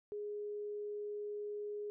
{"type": "tone", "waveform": "sine", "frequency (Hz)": 415.3, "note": "G#4", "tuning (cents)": 0, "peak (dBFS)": -39, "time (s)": [0.12, 1.9], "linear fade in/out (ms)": 0, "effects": []}